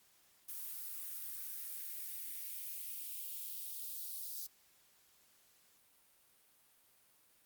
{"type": "noise with high-pass filter sweep", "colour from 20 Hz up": "violet", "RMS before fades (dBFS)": -44, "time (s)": [0.48, 4.47], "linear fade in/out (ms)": 10, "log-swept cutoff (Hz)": [960, 4600], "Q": 2.1, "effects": ["white hiss -69 dBFS RMS until 7.45 s", "Opus 48 kbps"]}